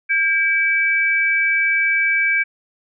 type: tone pair together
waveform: sine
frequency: 1605.3 / 2300 Hz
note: G6 / D7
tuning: +41 / -37 cents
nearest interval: tritone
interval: 622 cents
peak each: -19 / -16 dBFS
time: 0.09-2.44 s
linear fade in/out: 20 ms
effects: none